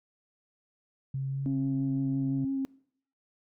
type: tone with pitch glide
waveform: sine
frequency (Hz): 135 to 138.16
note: C#3 to C#3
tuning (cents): -45 to -5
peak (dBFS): -29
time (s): 1.14-2.45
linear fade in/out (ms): 5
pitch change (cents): +40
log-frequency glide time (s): 1.28-1.45
type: tone with vibrato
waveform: sine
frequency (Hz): 270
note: C#4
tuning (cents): -45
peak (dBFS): -27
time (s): 1.46-2.65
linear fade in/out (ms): 0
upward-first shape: sine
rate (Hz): 5.9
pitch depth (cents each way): 13
effects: noise-tail reverb RT60 0.6 s tail -23 dB re dry + tanh soft clip ceiling -20 dBFS